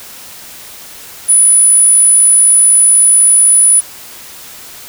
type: tone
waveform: sine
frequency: 9956 Hz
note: D#9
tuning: in tune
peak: -4 dBFS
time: 1.28-3.81 s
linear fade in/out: 20 ms
effects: white hiss -32 dBFS RMS until 4.88 s